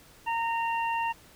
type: harmonic tone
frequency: 921 Hz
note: A#5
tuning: 21 cents flat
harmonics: 1 / 2 / 3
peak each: -27 / -38 / -35 dBFS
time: 0.26-1.13 s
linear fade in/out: 20 ms
effects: pink hiss -55 dBFS RMS until 1.35 s